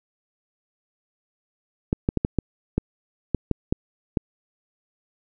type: clicks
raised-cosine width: 3 ms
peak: -7 dBFS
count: 10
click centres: 1.929 / 2.089 / 2.173 / 2.249 / 2.387 / 2.78 / 3.347 / 3.513 / 3.725 / 4.172 s
effects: none